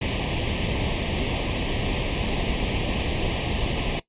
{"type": "noise with comb filter", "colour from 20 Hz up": "pink", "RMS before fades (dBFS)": -25, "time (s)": [0.01, 4], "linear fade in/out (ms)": 10, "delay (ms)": 0.35, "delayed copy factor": 0.95, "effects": ["noise-tail reverb RT60 0.1 s tail -17 dB re dry", "resampled to 8000 Hz"]}